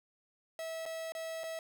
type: tone with dropouts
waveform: 45% pulse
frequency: 650 Hz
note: E5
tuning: 24 cents flat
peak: -38 dBFS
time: 0.59-1.59 s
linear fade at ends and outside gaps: 1 ms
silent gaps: 0.855-0.861 / 1.121-1.15 / 1.435-1.439 s
effects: none